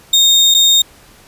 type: tone with dropouts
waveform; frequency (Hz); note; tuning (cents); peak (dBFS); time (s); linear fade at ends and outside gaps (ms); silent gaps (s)
35% pulse; 3688; A#7; -19; -5; 0.13-0.82; 5; 0.542-0.546
effects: pink hiss -44 dBFS RMS until 1.27 s + resampled to 32000 Hz